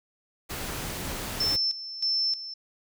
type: noise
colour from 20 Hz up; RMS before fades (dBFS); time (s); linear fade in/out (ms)
pink; -34; 0.49-1.57; 20
type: tone with tremolo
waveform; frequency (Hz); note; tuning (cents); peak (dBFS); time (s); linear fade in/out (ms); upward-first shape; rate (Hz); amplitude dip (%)
sine; 5320; E8; +15; -23; 1.4-2.54; 5; square; 1.6; 75
effects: none